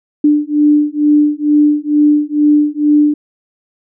sine beating tone pair, 295.7 / 297.9 Hz, D4 / D4, +12 / +25 cents, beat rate 2.2 Hz, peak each -11 dBFS, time 0.24-3.14 s, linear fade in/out 5 ms, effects none

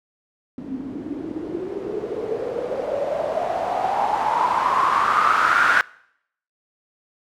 blue noise with low-pass filter sweep, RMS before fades -22 dBFS, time 0.58-5.81 s, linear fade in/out 0 ms, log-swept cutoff 250 to 1500 Hz, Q 7.8, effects noise-tail reverb RT60 0.7 s tail -23 dB re dry

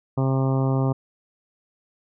harmonic tone, 133.3 Hz, C3, 33 cents sharp, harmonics 1 / 2 / 3 / 4 / 5 / 6 / 7 / 8 / 9, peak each -20 / -26 / -30 / -32 / -34 / -36 / -37 / -38 / -39 dBFS, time 0.17-0.93 s, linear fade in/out 10 ms, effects none

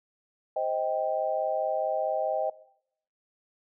sine chord, C minor, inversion none, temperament just, 523.3 / 627.9 / 784.9 Hz, C5 / Eb5 / G5, 0 / +16 / +2 cents, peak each -32 / -29 / -31 dBFS, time 0.56-2.5 s, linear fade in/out 5 ms, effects noise-tail reverb RT60 0.7 s tail -19 dB re dry

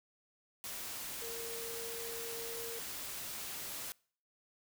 sine tone in noise, 461.9 Hz, A#4, 16 cents flat, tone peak -44 dBFS, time 1.22-2.79 s, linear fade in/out 0 ms, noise white, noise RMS -43 dBFS, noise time 0.64-3.92 s, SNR -4 dB, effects noise-tail reverb RT60 0.5 s tail -25 dB re dry

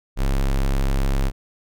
square tone, 33.81 Hz, C#1, 42 cents flat, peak -18 dBFS, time 0.16-1.32 s, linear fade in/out 50 ms, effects none

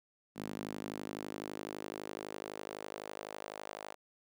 sawtooth tone with high-pass filter sweep, 51.91 Hz, G#1, in tune, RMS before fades -44 dBFS, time 0.35-3.96 s, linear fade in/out 50 ms, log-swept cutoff 220 to 640 Hz, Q 1.8, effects none

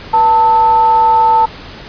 sine tone with frequency modulation, 890 Hz, A5, 20 cents sharp, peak -6 dBFS, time 0.13-1.46 s, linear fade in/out 10 ms, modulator 404 Hz, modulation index 0.31, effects pink hiss -31 dBFS RMS until 1.88 s + resampled to 11025 Hz

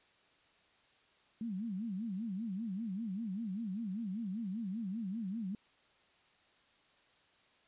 sine tone with vibrato, 207.5 Hz, G#3, 1 cent flat, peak -36 dBFS, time 1.41-5.55 s, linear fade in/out 2 ms, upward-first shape sine, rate 5.1 Hz, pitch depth 220 cents each way, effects white hiss -68 dBFS RMS until 7.67 s + resampled to 8000 Hz

